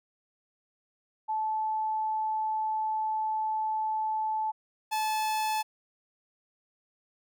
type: tone pair in turn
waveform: sine / 45% pulse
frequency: 870 / 866.1 Hz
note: A5 / A5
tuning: -20 / -28 cents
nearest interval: unison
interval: 8 cents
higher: first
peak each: -27 dBFS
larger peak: neither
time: 1.28-4.52 / 4.91-5.63 s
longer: first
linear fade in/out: 20 ms
effects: none